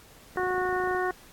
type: click train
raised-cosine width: 2 ms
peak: -30 dBFS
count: 17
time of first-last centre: 0.36-0.948 s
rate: 27.2 Hz
type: harmonic tone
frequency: 366.6 Hz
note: F#4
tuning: 16 cents flat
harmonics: 1 / 2 / 3 / 4 / 5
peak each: -28 / -31 / -33 / -34 / -35 dBFS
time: 0.37-1.11 s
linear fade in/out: 2 ms
effects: pink hiss -53 dBFS RMS until 1.32 s + AAC 64 kbps